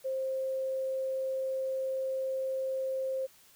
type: tone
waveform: sine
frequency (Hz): 528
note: C5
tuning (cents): +16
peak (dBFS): -30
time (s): 0.04-3.27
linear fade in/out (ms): 20
effects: white hiss -60 dBFS RMS until 3.55 s